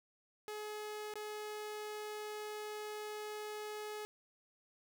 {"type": "tone with dropouts", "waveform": "sawtooth", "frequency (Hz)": 423.4, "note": "G#4", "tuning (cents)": 33, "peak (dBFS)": -38, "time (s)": [0.48, 4.05], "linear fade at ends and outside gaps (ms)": 0, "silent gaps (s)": [1.138, 1.156], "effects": []}